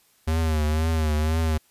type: tone with vibrato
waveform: square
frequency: 78.4 Hz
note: D#2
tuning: 14 cents sharp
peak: -21 dBFS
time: 0.27-1.58 s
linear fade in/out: 10 ms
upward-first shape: triangle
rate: 2 Hz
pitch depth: 77 cents each way
effects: white hiss -61 dBFS RMS until 1.7 s + resampled to 32000 Hz